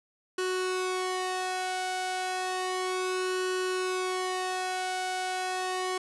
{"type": "tone with flanger", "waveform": "sawtooth", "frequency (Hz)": 370, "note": "F#4", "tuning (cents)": 0, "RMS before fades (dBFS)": -31, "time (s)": [0.38, 5.98], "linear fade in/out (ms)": 5, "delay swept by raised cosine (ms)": [0.69, 1.31], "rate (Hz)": 0.32, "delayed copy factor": 0.7, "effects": ["resampled to 24000 Hz", "10-bit"]}